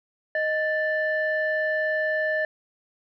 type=tone pair together; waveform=sine; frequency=622.3 / 1763.8 Hz; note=D#5 / A6; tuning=0 / +4 cents; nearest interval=octave + tritone; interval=1804 cents; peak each=-24 dBFS; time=0.35-2.45 s; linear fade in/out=2 ms; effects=tanh soft clip ceiling -16 dBFS